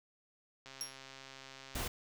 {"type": "click train", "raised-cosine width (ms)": 0.2, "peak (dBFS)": -33, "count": 155, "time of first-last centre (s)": [0.66, 1.809], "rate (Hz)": 134}
{"type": "tone with exponential decay", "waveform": "30% pulse", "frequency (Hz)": 5588, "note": "F8", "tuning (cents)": 0, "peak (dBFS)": -30, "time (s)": [0.81, 0.98], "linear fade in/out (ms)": 0, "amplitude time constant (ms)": 36}
{"type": "noise", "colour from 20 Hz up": "pink", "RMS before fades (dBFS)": -38, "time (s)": [1.75, 1.88], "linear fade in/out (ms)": 5}
{"effects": []}